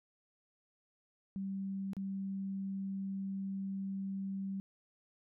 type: tone with dropouts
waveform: sine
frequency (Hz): 194.3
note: G3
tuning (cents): -15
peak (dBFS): -36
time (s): 1.36-4.6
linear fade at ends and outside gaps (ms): 0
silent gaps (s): 1.933-1.967
effects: none